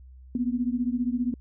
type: beating tone pair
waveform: sine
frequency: 239.5 / 254.5 Hz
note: A#3 / C4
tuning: +47 / -48 cents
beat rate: 15 Hz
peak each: -26 / -28 dBFS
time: 0.35-1.34 s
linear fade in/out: 2 ms
effects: added 64 Hz sine -45 dBFS peak until 1.4 s